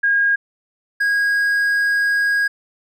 sine / triangle tone pair in turn, 1629 / 1641.3 Hz, G#6 / G#6, -34 / -21 cents, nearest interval unison, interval 13 cents, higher second, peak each -13 dBFS, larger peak neither, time 0.03-0.36 / 1-2.48 s, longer second, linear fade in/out 10 ms, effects none

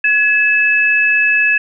sine tone pair together, 1690 / 2606 Hz, G#6 / E7, +30 / -20 cents, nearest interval perfect fifth, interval 750 cents, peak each -13 / -12 dBFS, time 0.04-1.58 s, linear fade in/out 5 ms, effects none

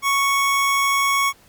25% pulse tone, 1108.7 Hz, C#6, in tune, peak -13 dBFS, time 0.02-1.33 s, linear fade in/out 50 ms, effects pink hiss -53 dBFS RMS until 1.48 s

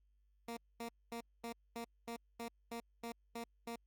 15% pulse tone bursts, 233.1 Hz, A#3, in tune, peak -36 dBFS, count 11, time 0.48-3.759 s, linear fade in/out 5 ms, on 89 ms, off 230 ms, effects added 50 Hz sine -70 dBFS peak until 3.86 s + Opus 48 kbps

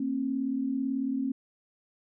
sine tone pair together, 231.7 / 269.9 Hz, A#3 / C#4, -10 / -46 cents, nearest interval minor third, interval 264 cents, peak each -33 / -28 dBFS, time 0-1.32 s, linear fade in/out 5 ms, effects none

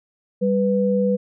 sine tone pair together, 196.54 / 494.4 Hz, G3 / B4, +5 / +2 cents, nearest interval octave + major third, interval 1597 cents, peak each -19 dBFS, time 0.41-1.17 s, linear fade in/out 20 ms, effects none

